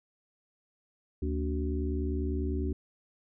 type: harmonic tone with a mistuned harmonic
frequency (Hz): 75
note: D2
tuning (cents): +37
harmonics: 1 / 3 / 4 / 5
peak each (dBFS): -30 / -38 / -36 / -37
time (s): 1.22-2.73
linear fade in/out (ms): 5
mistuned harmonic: 4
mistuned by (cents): -89
effects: none